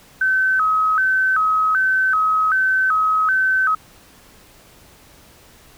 sine tone with vibrato, 1396.9 Hz, F6, in tune, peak -14 dBFS, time 0.21-3.75 s, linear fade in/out 5 ms, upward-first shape square, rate 1.3 Hz, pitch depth 160 cents each way, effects pink hiss -48 dBFS RMS until 5.77 s

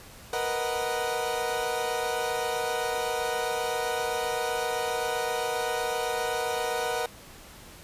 30% pulse chord, B major seventh, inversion third, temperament equal, 466.2 / 493.9 / 622.3 / 740 Hz, A#4 / B4 / D#5 / F#5, 0 / 0 / 0 / 0 cents, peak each -29 / -31 / -33 / -29 dBFS, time 0.33-7.06 s, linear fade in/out 2 ms, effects pink hiss -48 dBFS RMS until 7.83 s + resampled to 32000 Hz

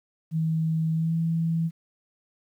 sine tone with pitch glide, 160.5 to 164.44 Hz, E3 to E3, -46 to -4 cents, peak -22 dBFS, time 0.31-1.71 s, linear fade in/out 50 ms, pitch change +42 cents, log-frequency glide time 0.93-1.14 s, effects 10-bit

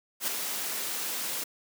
white noise with ADSR envelope, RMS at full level -27 dBFS, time 0.2-1.44 s, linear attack 78 ms, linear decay 3 ms, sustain -6 dB, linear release 7 ms, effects high-pass 200 Hz 12 dB/octave

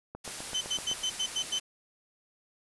click train, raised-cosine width 1 ms, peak -26 dBFS, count 7, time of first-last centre 0.15-0.914 s, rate 7.85 Hz
white noise, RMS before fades -39 dBFS, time 0.24-1.6 s, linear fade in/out 10 ms
35% pulse tone bursts, 3056 Hz, G7, 45 cents flat, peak -26 dBFS, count 7, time 0.54-1.59 s, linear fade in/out 10 ms, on 72 ms, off 91 ms
effects resampled to 24000 Hz

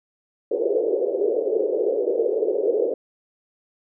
pink band-pass noise, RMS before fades -22 dBFS, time 0.51-2.94 s, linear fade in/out 5 ms, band 390 to 510 Hz, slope 48 dB/octave, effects none

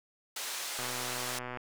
white band-pass noise, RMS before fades -38 dBFS, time 0.36-1.39 s, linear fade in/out 5 ms, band 510 to 8700 Hz, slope 12 dB/octave
click train, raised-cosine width 0.5 ms, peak -24 dBFS, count 98, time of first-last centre 0.79-1.572 s, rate 124 Hz
effects none

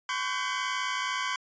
25% pulse tone cluster, 1018 / 1120 / 1505 / 1564 Hz, C6 / C#6 / F#6 / G6, -48 / +18 / +29 / -4 cents, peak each -29 / -30 / -35 / -31 dBFS, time 0.09-1.36 s, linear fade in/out 2 ms, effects resampled to 16000 Hz

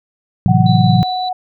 sine chord, F# half-diminished seventh, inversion first, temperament equal, 110 / 130.81 / 164.81 / 185 Hz, A2 / C3 / E3 / F#3, 0 / 0 / 0 / 0 cents, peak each -14 dBFS, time 0.46-1.03 s, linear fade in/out 0 ms
sine tone with pitch glide, 746 to 737.4 Hz, F#5 to F#5, +14 to -6 cents, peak -17 dBFS, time 0.48-1.33 s, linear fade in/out 5 ms, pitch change -20 cents, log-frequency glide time 0.69-0.93 s
sine tone with tremolo, 3955 Hz, B7, 2 cents sharp, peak -23 dBFS, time 0.66-1.29 s, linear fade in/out 5 ms, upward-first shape triangle, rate 5.2 Hz, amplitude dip 30%
effects none

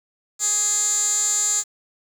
15% pulse tone with band-pass filter, 415.3 Hz, G#4, in tune, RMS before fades -21 dBFS, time 0.39-1.64 s, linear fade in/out 50 ms, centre 7300 Hz, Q 9.1, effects 7-bit

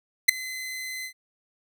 sawtooth tone with ADSR envelope, 2042 Hz, C7, 43 cents flat, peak -5 dBFS, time 0.28-1.13 s, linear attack 12 ms, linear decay 4 ms, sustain -24 dB, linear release 84 ms, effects none

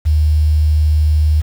sine tone with quantisation, 76.6 Hz, D#2, 27 cents flat, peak -9 dBFS, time 0.05-1.42 s, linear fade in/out 20 ms, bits 6, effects none

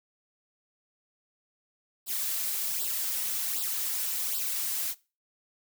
blue noise with flanger, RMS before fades -31 dBFS, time 2.06-4.95 s, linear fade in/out 50 ms, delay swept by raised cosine 0.23 to 4.73 ms, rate 1.3 Hz, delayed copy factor +0.75, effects noise-tail reverb RT60 0.3 s tail -20 dB re dry

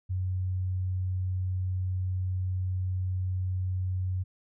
sine tone, 92.5 Hz, F#2, in tune, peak -27 dBFS, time 0.09-4.24 s, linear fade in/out 20 ms, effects none

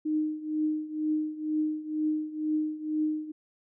sine tone with tremolo, 307.9 Hz, D#4, 18 cents flat, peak -23 dBFS, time 0.05-3.32 s, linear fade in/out 10 ms, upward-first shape triangle, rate 2.1 Hz, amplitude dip 85%, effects none

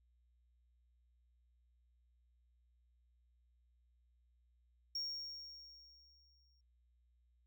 triangle tone with exponential decay, 5550 Hz, F8, 12 cents flat, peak -36 dBFS, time 4.95-6.61 s, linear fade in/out 5 ms, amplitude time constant 360 ms, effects added 60 Hz sine -70 dBFS peak until 7.46 s

